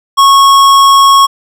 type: tone with tanh clipping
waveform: sine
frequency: 1100 Hz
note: C#6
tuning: 14 cents flat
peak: -4 dBFS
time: 0.17-1.27 s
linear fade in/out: 20 ms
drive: 18 dB
effects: none